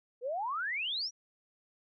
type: exponential sweep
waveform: sine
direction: up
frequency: 464.4 to 5920 Hz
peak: -32 dBFS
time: 0.21-1.11 s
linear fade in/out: 50 ms
effects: none